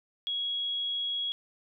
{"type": "tone", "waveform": "sine", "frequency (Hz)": 3322, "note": "G#7", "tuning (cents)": 0, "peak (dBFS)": -29, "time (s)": [0.27, 1.32], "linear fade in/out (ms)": 0, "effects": []}